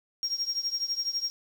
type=tone with tremolo; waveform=sine; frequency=5580 Hz; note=F8; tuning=2 cents flat; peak=-22 dBFS; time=0.23-1.3 s; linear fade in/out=0 ms; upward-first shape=triangle; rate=12 Hz; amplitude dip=95%; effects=tanh soft clip ceiling -24 dBFS + 8-bit

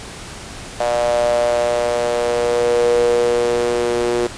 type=tone with high-pass filter sweep; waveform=sawtooth; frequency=119.9 Hz; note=A#2; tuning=49 cents sharp; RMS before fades=-17 dBFS; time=0.8-4.27 s; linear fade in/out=5 ms; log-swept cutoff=640 to 400 Hz; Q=8.5; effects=pink hiss -33 dBFS RMS until 4.37 s + resampled to 22050 Hz

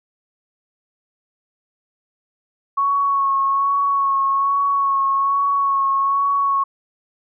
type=tone with vibrato; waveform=sine; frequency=1106 Hz; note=C#6; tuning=4 cents flat; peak=-15 dBFS; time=2.77-6.64 s; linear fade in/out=10 ms; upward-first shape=sine; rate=1.2 Hz; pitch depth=22 cents each way; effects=none

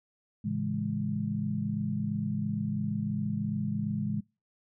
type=chord; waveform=sine; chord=A major seventh; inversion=none; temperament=equal; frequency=110 / 138.59 / 164.81 / 207.7 Hz; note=A2 / C#3 / E3 / G#3; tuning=0 / 0 / 0 / 0 cents; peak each=-36 / -36 / -36 / -31 dBFS; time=0.44-4.21 s; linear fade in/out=10 ms; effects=noise-tail reverb RT60 0.3 s tail -26 dB re dry

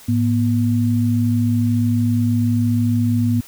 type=tone pair together; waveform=sine; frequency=107.4 / 241.1 Hz; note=A2 / B3; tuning=-41 / -41 cents; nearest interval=octave + major second; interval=1400 cents; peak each=-17 dBFS; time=0.08-3.41 s; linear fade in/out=10 ms; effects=white hiss -43 dBFS RMS until 3.47 s

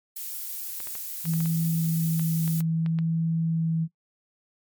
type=noise; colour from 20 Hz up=violet; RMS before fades=-34 dBFS; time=0.16-2.61 s; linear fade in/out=5 ms
type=clicks; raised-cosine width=0.3 ms; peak=-25 dBFS; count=12; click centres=0.803 / 0.872 / 0.953 / 1.255 / 1.337 / 1.405 / 1.458 / 2.196 / 2.478 / 2.606 / 2.862 / 2.988 s
type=tone with vibrato; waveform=sine; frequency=163.1 Hz; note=E3; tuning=18 cents flat; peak=-22 dBFS; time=1.24-3.88 s; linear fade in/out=50 ms; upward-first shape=sine; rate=0.62 Hz; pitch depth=9 cents each way
effects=noise-tail reverb RT60 0.1 s tail -19 dB re dry + MP3 96 kbps

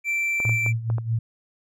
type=tone; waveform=triangle; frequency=2342 Hz; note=D7; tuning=5 cents flat; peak=-20 dBFS; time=0.04-0.73 s; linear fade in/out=50 ms
type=clicks; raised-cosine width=1 ms; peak=-20 dBFS; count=6; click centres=0.402 / 0.452 / 0.494 / 0.663 / 0.901 / 0.983 s
type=tone with tremolo; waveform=sine; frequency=114.1 Hz; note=A#2; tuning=37 cents flat; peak=-19 dBFS; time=0.45-1.19 s; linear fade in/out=5 ms; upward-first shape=sine; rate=4.7 Hz; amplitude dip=75%
effects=none

